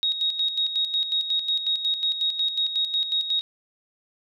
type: tone with tremolo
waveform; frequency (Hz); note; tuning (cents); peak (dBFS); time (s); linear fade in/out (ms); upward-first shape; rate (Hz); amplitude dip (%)
sine; 3766; A#7; +17; -20; 0.03-3.41; 0; square; 5.5; 60
effects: none